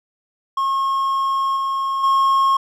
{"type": "tone with level steps", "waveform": "triangle", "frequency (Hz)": 1083, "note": "C#6", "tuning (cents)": -41, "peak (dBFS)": [-15, -17, -11], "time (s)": [0.57, 2.57], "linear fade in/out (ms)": 5, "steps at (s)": [1.56, 2.03], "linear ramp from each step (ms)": 10, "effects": []}